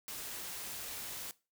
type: noise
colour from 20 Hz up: white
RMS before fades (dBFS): -43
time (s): 0.08-1.31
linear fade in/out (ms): 0
effects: noise-tail reverb RT60 0.3 s tail -20 dB re dry